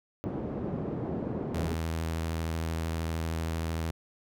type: band-pass noise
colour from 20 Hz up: pink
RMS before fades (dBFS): -34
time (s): 0.24-1.74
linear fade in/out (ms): 0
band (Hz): 130 to 450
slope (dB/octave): 12
type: tone with vibrato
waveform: sawtooth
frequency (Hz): 81.5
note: E2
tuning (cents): -19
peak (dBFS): -26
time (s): 1.54-3.91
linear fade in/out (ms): 5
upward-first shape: sine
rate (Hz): 13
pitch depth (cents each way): 22
effects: none